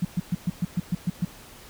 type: tone bursts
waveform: sine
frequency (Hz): 175.9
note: F3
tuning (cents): +13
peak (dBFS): -20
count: 9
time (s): 0.02-1.25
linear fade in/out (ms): 5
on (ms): 30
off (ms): 120
effects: pink hiss -47 dBFS RMS until 1.69 s